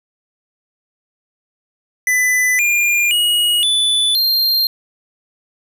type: tone with pitch steps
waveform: square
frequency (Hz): 2000 / 2406 / 2895 / 3482 / 4189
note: B6 / D7 / F#7 / A7 / C8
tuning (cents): +21 / +41 / -38 / -19 / +1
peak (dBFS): -13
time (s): 2.07-4.67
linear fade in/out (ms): 2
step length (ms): 520
effects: none